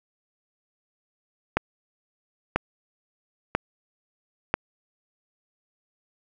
click train, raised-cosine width 0.5 ms, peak -5 dBFS, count 4, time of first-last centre 1.57-4.54 s, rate 1.01 Hz, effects none

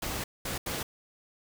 pink noise bursts at uneven times, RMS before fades -34 dBFS, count 3, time 0.02-0.24 / 0.45-0.58 / 0.66-0.83 s, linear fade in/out 5 ms, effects none

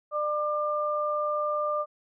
sine tone pair together, 597.9 / 1195 Hz, D5 / D6, +31 / +30 cents, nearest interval octave, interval 1199 cents, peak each -28 dBFS, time 0.11-1.86 s, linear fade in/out 50 ms, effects none

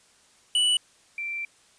square / sine tone pair in turn, 2960 / 2349 Hz, F#7 / D7, 0 / 0 cents, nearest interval major third, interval 400 cents, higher first, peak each -20 / -29 dBFS, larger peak first, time 0.55-0.77 / 1.18-1.45 s, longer second, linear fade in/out 2 ms, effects white hiss -59 dBFS RMS until 1.78 s + resampled to 22050 Hz

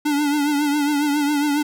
square tone with vibrato, 291.7 Hz, D4, 12 cents flat, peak -18 dBFS, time 0.05-1.63 s, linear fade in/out 10 ms, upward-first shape triangle, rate 7.3 Hz, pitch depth 66 cents each way, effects none

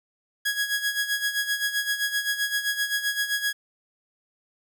sawtooth tone with tremolo, 1661.2 Hz, G#6, in tune, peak -18 dBFS, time 0.45-3.53 s, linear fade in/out 10 ms, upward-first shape sine, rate 7.7 Hz, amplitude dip 70%, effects none

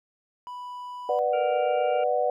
triangle tone, 987.8 Hz, B5, in tune, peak -33 dBFS, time 0.47-1.19 s, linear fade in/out 0 ms
sine chord, B minor, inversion none, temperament equal with one note detuned, 493.9 / 593.5 / 740 Hz, B4 / D5 / F#5, 0 / +18 / 0 cents, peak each -26 dBFS, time 1.09-2.3 s, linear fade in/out 2 ms
harmonic tone, 466.2 Hz, A#4, in tune, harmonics 1 / 3 / 5 / 6, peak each -35 / -40 / -42 / -43 dBFS, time 1.33-2.04 s, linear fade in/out 5 ms
effects none

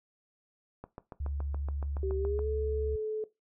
click train, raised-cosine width 1 ms, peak -28 dBFS, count 12, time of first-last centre 0.84-2.391 s, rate 7.09 Hz
sine tone, 70.8 Hz, C#2, 37 cents sharp, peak -32 dBFS, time 1.2-2.96 s, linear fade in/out 5 ms
sine tone with pitch glide, 385.1 to 432.3 Hz, G4 to A4, -31 to -31 cents, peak -31 dBFS, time 2.03-3.24 s, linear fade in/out 2 ms, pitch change +200 cents, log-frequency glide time 2.17-2.47 s
effects noise-tail reverb RT60 0.2 s tail -17 dB re dry

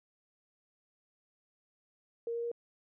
sine tone with pitch steps, 465.6 / 468.6 / 471.6 Hz, A#4 / A#4 / A#4, -2 / +9 / +20 cents, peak -33 dBFS, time 2.27-2.516 s, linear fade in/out 2 ms, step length 82 ms, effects none

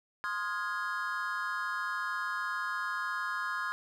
triangle chord, F minor seventh, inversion second, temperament equal with one note detuned, 1046.5 / 1244.5 / 1418.1 / 1661.2 Hz, C6 / Eb6 / F6 / Ab6, 0 / 0 / +26 / 0 cents, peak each -36 / -37 / -36 / -35 dBFS, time 0.24-3.72 s, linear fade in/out 0 ms, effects none

